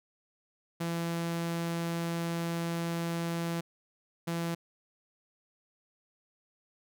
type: tone bursts at uneven times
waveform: sawtooth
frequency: 168.4 Hz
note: E3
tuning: 37 cents sharp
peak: -27 dBFS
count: 2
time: 0.8-3.61 / 4.27-4.55 s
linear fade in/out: 10 ms
effects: none